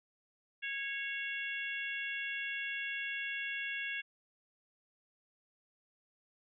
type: harmonic tone with a mistuned harmonic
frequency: 550 Hz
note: C#5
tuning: 14 cents flat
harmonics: 3 / 4 / 5 / 6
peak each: -40 / -41 / -41 / -47 dBFS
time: 0.62-4.02 s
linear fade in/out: 20 ms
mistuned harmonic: 6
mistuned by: +34 cents
effects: none